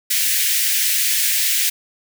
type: high-pass noise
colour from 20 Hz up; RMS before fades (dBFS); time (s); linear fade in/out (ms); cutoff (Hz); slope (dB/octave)
white; -18; 0.1-1.7; 10; 1700; 48
effects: none